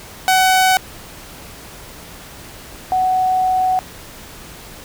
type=tone pair in turn; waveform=sawtooth / sine; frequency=751 / 744.5 Hz; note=F#5 / F#5; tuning=+26 / +11 cents; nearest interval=unison; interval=15 cents; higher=first; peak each=-7 / -13 dBFS; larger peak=first; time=0.28-0.77 / 2.92-3.79 s; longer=second; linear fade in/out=0 ms; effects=pink hiss -37 dBFS RMS until 4.84 s